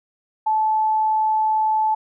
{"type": "tone", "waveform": "sine", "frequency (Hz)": 869, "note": "A5", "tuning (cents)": -22, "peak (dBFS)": -16, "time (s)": [0.46, 1.95], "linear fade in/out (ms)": 10, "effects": []}